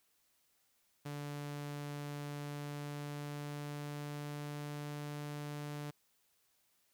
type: tone with pitch glide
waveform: sawtooth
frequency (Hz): 145.3 to 146.99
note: D3 to D3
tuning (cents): -18 to +2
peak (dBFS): -37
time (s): 1.05-5.91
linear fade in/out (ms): 10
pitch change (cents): +20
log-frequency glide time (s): 2.32-5
effects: white hiss -75 dBFS RMS until 6.93 s